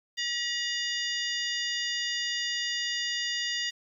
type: harmonic tone with a mistuned harmonic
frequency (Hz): 960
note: B5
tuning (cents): -49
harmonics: 2 / 3 / 4 / 5 / 6 / 7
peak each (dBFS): -33 / -35 / -35 / -35 / -43 / -41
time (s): 0.17-3.71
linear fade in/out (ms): 20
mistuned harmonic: 4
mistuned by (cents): -110
effects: 10-bit